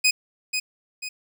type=tone with echo; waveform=20% pulse; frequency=2500 Hz; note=D#7; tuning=8 cents sharp; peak=-11 dBFS; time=0.04-0.11 s; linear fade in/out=10 ms; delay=490 ms; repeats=2; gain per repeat=-7 dB; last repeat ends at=1.09 s; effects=none